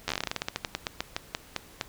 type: slowing click train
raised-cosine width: 0.2 ms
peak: -11 dBFS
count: 23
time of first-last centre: 0.08-1.812 s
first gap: 11 ms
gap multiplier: 1.16
effects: pink hiss -52 dBFS RMS until 1.88 s